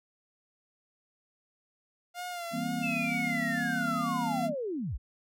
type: tone with vibrato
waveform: sawtooth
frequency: 698.5 Hz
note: F5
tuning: in tune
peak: -32 dBFS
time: 2.14-4.5 s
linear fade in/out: 50 ms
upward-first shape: sine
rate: 2.1 Hz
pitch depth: 52 cents each way
type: chord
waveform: sine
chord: C dominant seventh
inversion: first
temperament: just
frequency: 163.52 / 196.22 / 235.5 / 261.6 Hz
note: E3 / G3 / Bb3 / C4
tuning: -14 / +2 / +18 / 0 cents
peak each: -38 / -39 / -34 / -36 dBFS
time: 2.51-4.55 s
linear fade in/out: 50 ms
type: linear sweep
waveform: sine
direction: down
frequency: 2679 to 30.01 Hz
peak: -31 dBFS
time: 2.82-4.98 s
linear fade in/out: 20 ms
effects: none